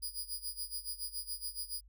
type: tone with tremolo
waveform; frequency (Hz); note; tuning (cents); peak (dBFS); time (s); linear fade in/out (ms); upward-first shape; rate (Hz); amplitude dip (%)
10% pulse; 4915; D#8; -22; -29; 0.02-1.81; 10; sine; 7.1; 85
effects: added 50 Hz sine -56 dBFS peak until 1.88 s